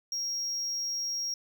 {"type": "tone", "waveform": "triangle", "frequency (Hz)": 5600, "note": "F8", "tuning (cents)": 4, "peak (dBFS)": -29, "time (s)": [0.12, 1.34], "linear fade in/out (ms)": 2, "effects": []}